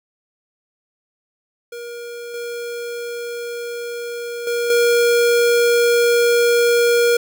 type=tone with level steps; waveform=square; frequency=474.7 Hz; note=A#4; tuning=31 cents sharp; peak=-30 / -26 / -19 / -13 dBFS; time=1.72-7.17 s; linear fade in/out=5 ms; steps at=2.34 / 4.47 / 4.7 s; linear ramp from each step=2 ms; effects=none